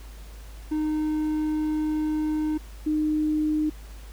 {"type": "tone pair in turn", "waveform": ["triangle", "sine"], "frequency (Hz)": [307.4, 306.2], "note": ["D#4", "D#4"], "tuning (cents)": [-21, -28], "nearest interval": "unison", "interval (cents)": 7, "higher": "first", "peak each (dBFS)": -21, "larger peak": "neither", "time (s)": [[0.71, 2.58], [2.86, 3.7]], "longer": "first", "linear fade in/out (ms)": 10, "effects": ["added 52 Hz sine -39 dBFS peak until 4.12 s", "pink hiss -51 dBFS RMS until 4.12 s"]}